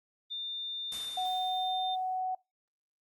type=tone; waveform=sine; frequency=3600 Hz; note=A7; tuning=39 cents sharp; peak=-35 dBFS; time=0.3-1.96 s; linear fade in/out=20 ms
type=noise with exponential decay; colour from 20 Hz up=white; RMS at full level=-41 dBFS; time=0.92-2.21 s; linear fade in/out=0 ms; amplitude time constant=280 ms
type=tone with pitch glide; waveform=sine; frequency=740 to 745.1 Hz; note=F#5 to F#5; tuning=0 to +12 cents; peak=-30 dBFS; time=1.17-2.35 s; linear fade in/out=5 ms; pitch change=+12 cents; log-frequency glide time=1.36-1.82 s
effects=noise-tail reverb RT60 0.2 s tail -21 dB re dry + Opus 32 kbps